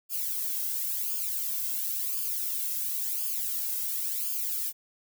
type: noise with flanger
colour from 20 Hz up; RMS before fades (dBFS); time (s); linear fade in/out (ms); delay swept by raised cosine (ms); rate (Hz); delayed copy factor
violet; -31; 0.09-4.73; 50; 0.51 to 1.71; 0.95; -0.8
effects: none